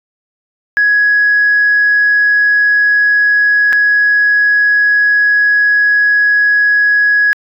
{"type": "tone with dropouts", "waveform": "sine", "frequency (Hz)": 1671, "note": "G#6", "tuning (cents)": 10, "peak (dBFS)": -6, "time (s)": [0.77, 7.33], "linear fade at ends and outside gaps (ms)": 0, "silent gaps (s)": [3.726, 3.73], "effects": ["tanh soft clip ceiling -3 dBFS"]}